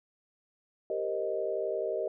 sine chord, C minor seventh, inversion second, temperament equal with one note detuned, 392 / 463.7 / 523.3 / 622.3 Hz, G4 / Bb4 / C5 / Eb5, 0 / -9 / 0 / 0 cents, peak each -35 / -35 / -38 / -33 dBFS, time 0.9-2.08 s, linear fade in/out 2 ms, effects none

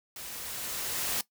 white noise with level ramp, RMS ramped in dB -42 to -30 dBFS, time 0.16-1.21 s, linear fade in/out 2 ms, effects noise-tail reverb RT60 0.1 s tail -18 dB re dry

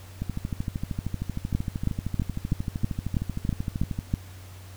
two click trains, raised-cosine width 5 ms, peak -11 / -16 dBFS, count 9 / 50, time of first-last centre 1.55-4.139 / 0.22-3.989 s, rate 3.09 / 13 Hz, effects added 93 Hz sine -42 dBFS peak until 4.76 s + pink hiss -50 dBFS RMS until 4.76 s

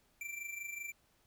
square tone with amplitude modulation, 2349 Hz, D7, in tune, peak -39 dBFS, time 0.21-0.92 s, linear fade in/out 2 ms, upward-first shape sine, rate 25.2 Hz, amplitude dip 65%, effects pink hiss -72 dBFS RMS until 1.26 s

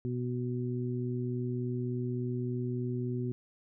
harmonic tone, 123.47 Hz, B2, in tune, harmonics 1 / 2 / 3, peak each -33 / -36 / -38 dBFS, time 0.05-3.32 s, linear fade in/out 0 ms, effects none

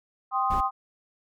sine chord, C minor, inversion second, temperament equal, 784 / 1046.5 / 1244.5 Hz, G5 / C6 / Eb6, 0 / 0 / 0 cents, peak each -27 dBFS, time 0.31-0.71 s, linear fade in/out 50 ms
brown noise, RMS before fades -30 dBFS, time 0.5-0.61 s, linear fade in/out 10 ms
effects none

